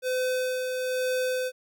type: tone with tremolo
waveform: square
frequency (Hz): 509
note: C5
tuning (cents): -48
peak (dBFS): -25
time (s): 0.02-1.52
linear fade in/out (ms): 50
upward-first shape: sine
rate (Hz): 1.1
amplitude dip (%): 35
effects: none